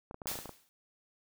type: clicks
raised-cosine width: 1 ms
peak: -29 dBFS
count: 9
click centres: 0.111 / 0.144 / 0.218 / 0.258 / 0.315 / 0.356 / 0.389 / 0.457 / 0.493 s
type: noise with exponential decay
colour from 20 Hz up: white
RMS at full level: -34 dBFS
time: 0.27-0.69 s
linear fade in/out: 0 ms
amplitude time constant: 90 ms
effects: none